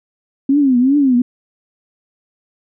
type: tone with vibrato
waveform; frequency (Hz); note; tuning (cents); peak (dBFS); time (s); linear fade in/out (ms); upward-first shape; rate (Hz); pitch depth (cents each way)
sine; 266.3; C4; +31; -9; 0.49-1.22; 5; triangle; 2.6; 190
effects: none